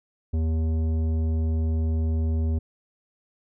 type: tone with tanh clipping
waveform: sine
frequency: 80 Hz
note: D#2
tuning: 49 cents sharp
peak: -23 dBFS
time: 0.33-2.59 s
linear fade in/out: 10 ms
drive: 12 dB
effects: none